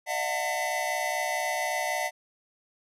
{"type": "tone cluster", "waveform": "square", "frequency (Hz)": [607, 672, 736, 897, 2009], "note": ["D#5", "E5", "F#5", "A5", "B6"], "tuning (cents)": [-43, 33, -9, 33, 29], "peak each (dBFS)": [-35, -37, -33, -36, -33], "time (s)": [0.06, 2.11], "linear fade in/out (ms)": 50, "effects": ["resampled to 32000 Hz"]}